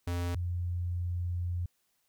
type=tone pair in turn; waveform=square / sine; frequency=87.31 / 87.87 Hz; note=F2 / F2; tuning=0 / +11 cents; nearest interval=unison; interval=11 cents; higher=second; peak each=-31 / -30 dBFS; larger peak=second; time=0.07-0.35 / 0.35-1.66 s; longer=second; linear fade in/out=5 ms; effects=white hiss -75 dBFS RMS until 2.08 s